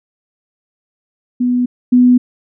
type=tone pair in turn; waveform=sine; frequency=246.9 / 248 Hz; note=B3 / B3; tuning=0 / +7 cents; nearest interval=unison; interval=7 cents; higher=second; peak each=-11 / -5 dBFS; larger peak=second; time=1.4-1.66 / 1.92-2.18 s; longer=neither; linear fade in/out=10 ms; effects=none